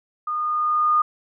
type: tone with level ramp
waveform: sine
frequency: 1223 Hz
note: D#6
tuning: 30 cents flat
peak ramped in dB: -23 to -14 dBFS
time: 0.27-1.02 s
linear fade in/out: 5 ms
effects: none